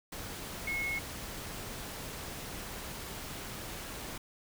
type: tone in noise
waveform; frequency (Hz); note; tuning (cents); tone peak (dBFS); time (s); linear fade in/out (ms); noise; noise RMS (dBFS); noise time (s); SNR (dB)
sine; 2177; C#7; -32; -32; 0.67-0.99; 5; pink; -42; 0.12-4.18; +7
effects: none